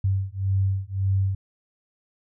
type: beating tone pair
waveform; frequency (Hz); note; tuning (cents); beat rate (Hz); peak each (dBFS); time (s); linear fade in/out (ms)
sine; 95.8 / 97.6; G2 / G2; -39 / -7; 1.8; -24; 0.04-1.35; 5
effects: none